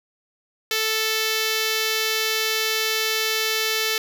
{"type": "tone with notch filter", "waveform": "5% pulse", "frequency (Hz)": 440, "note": "A4", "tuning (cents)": 0, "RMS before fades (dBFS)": -23, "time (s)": [0.71, 3.98], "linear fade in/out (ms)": 2, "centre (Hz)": 970, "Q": 1.4, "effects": []}